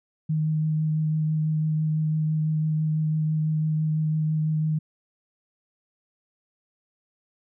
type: tone with vibrato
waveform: sine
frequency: 155.56 Hz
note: D#3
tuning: in tune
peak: -21 dBFS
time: 0.29-4.79 s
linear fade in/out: 10 ms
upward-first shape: triangle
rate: 6 Hz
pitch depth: 14 cents each way
effects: none